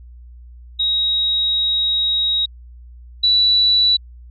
sine tone pair in turn, 3800 / 3947 Hz, A#7 / B7, +33 / -2 cents, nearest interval minor second, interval 65 cents, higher second, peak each -15 / -11 dBFS, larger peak second, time 0.79-2.46 / 3.23-3.97 s, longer first, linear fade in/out 10 ms, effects added 60 Hz sine -37 dBFS peak until 4.3 s

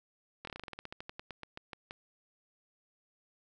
slowing click train, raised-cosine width 0.3 ms, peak -26 dBFS, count 20, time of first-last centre 0.45-1.909 s, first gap 23 ms, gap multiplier 1.12, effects none

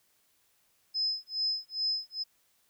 sine tone with tremolo, 5100 Hz, D#8, 42 cents sharp, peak -26 dBFS, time 0.94-2.24 s, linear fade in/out 20 ms, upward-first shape sine, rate 2.4 Hz, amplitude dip 100%, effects white hiss -70 dBFS RMS until 2.69 s

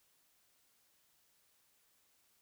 silence, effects white hiss -73 dBFS RMS until 2.41 s

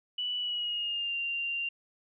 sine tone with pitch glide, 2960 to 2778 Hz, F#7 to F7, 0 to -10 cents, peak -30 dBFS, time 0.18-1.69 s, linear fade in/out 5 ms, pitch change -110 cents, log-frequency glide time 0.38-1.16 s, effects none

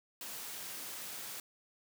white high-pass noise, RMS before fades -44 dBFS, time 0.21-1.4 s, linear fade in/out 2 ms, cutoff 130 Hz, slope 12 dB/octave, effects none

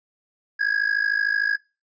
triangle tone with amplitude modulation, 1654 Hz, G#6, 8 cents flat, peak -14 dBFS, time 0.59-1.57 s, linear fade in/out 20 ms, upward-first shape sine, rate 53.3 Hz, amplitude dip 90%, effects noise-tail reverb RT60 0.3 s tail -23 dB re dry + resampled to 16000 Hz

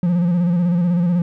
triangle tone with vibrato, 174.61 Hz, F3, in tune, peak -12 dBFS, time 0.03-1.22 s, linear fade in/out 2 ms, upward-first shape square, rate 16 Hz, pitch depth 49 cents each way, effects none

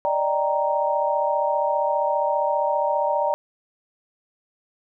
sine chord, Eb major seventh, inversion third, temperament equal, 587.3 / 622.3 / 784 / 932.3 Hz, D5 / Eb5 / G5 / Bb5, 0 / 0 / 0 / 0 cents, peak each -23 / -29 / -27 / -23 dBFS, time 0.05-3.34 s, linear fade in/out 0 ms, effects none

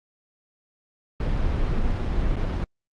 brown noise with dropouts, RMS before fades -23 dBFS, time 1.2-2.64 s, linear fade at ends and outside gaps 1 ms, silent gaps 2.358-2.366 s, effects low-pass 4000 Hz 12 dB/octave + Opus 32 kbps

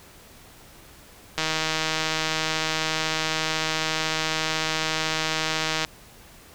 click train, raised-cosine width 0.2 ms, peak -7 dBFS, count 707, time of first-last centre 1.38-5.848 s, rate 158 Hz, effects pink hiss -49 dBFS RMS until 6.54 s

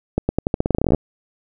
accelerating click train, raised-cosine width 2 ms, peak -4 dBFS, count 18, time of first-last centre 0.18-0.947 s, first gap 110 ms, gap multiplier 0.87, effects none

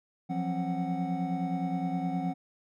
triangle tone cluster, 172.4 / 182 / 267.2 / 740 Hz, F3 / F#3 / C4 / F#5, -22 / -28 / +36 / 0 cents, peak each -31 / -33 / -32 / -34 dBFS, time 0.29-2.34 s, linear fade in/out 20 ms, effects none

